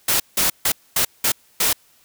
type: noise bursts at uneven times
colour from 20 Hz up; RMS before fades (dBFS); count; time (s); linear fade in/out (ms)
white; -18; 6; 0.08-0.2 / 0.37-0.5 / 0.65-0.72 / 0.96-1.05 / 1.24-1.32 / 1.6-1.73; 5
effects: white hiss -56 dBFS RMS until 2.04 s